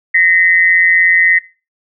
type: tone pair together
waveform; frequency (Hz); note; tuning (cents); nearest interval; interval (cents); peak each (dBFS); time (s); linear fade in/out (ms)
sine; 1857.4 / 2034; A#6 / C7; -7 / -50; major second; 157; -10; 0.14-1.39; 10
effects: noise-tail reverb RT60 0.3 s tail -17 dB re dry